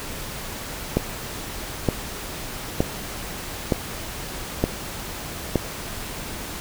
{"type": "click train", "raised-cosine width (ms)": 2, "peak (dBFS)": -4, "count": 6, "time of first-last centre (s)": [0.97, 5.557], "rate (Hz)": 1.09, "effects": ["pink hiss -33 dBFS RMS until 6.6 s"]}